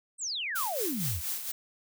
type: exponential sweep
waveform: sine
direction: down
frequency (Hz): 8670 to 68.5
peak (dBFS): -31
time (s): 0.18-1.22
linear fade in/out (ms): 50
type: noise with tremolo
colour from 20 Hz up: blue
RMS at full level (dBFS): -32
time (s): 0.55-1.52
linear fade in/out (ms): 10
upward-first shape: sine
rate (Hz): 4.3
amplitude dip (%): 60
effects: none